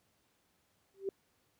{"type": "tone with exponential growth", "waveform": "sine", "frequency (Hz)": 390, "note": "G4", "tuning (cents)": -9, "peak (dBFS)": -29, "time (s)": [0.94, 1.09], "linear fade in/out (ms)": 2, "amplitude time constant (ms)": 31, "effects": ["pink hiss -74 dBFS RMS until 1.59 s", "high-pass 80 Hz 12 dB/octave"]}